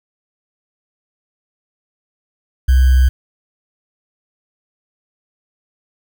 sine tone with sample-and-hold, 64.3 Hz, C2, 30 cents flat, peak -7 dBFS, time 2.68-3.09 s, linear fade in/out 10 ms, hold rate 1575 Hz, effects none

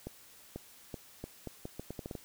accelerating click train, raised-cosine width 2 ms, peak -26 dBFS, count 12, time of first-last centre 0.07-2.152 s, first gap 490 ms, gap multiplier 0.78, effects white hiss -57 dBFS RMS until 2.24 s

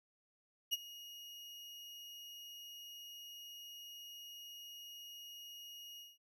35% pulse tone with ADSR envelope, 2874 Hz, F7, 49 cents sharp, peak -29 dBFS, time 0.71-6.18 s, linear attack 24 ms, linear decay 27 ms, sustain -19 dB, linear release 190 ms, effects none

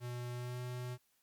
square tone with pitch glide, 122.3 to 124.22 Hz, B2 to B2, -16 to +10 cents, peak -40 dBFS, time 0-0.98 s, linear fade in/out 50 ms, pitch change +26 cents, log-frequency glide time 0.33-0.6 s, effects white hiss -75 dBFS RMS until 1.22 s + MP3 96 kbps

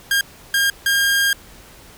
sawtooth tone bursts at uneven times, 1613 Hz, G6, 49 cents sharp, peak -11 dBFS, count 3, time 0.11-0.21 / 0.54-0.7 / 0.86-1.33 s, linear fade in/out 2 ms, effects pink hiss -44 dBFS RMS until 1.97 s

